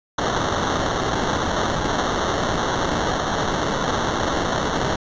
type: noise with sample-and-hold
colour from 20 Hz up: violet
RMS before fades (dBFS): -22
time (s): 0.18-4.96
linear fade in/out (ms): 5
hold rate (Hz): 2450
effects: resampled to 16000 Hz